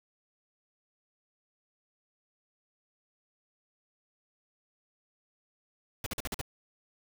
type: noise bursts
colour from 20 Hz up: pink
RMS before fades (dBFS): -35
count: 6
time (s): 6.04-6.414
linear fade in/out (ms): 2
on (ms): 24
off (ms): 46
effects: none